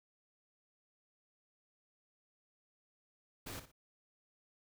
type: noise with echo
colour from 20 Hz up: pink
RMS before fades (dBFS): -45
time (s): 3.46-3.6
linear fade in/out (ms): 10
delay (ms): 59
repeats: 2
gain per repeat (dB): -11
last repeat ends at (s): 3.718
effects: none